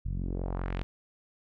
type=tone with low-pass filter sweep; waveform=sawtooth; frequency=45.1 Hz; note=F#1; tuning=44 cents flat; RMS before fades=-33 dBFS; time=0.05-0.83 s; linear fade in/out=0 ms; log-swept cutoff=110 to 3600 Hz; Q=1.6; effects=none